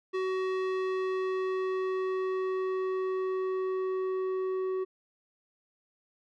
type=tone with low-pass filter sweep; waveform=square; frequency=375.7 Hz; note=F#4; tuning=26 cents sharp; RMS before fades=-31 dBFS; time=0.13-4.85 s; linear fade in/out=20 ms; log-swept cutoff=3000 to 880 Hz; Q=0.71; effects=none